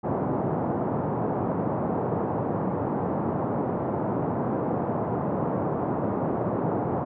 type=band-pass noise; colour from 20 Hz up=pink; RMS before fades=-27 dBFS; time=0.03-7.05 s; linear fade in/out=20 ms; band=120 to 960 Hz; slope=24 dB/octave; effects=none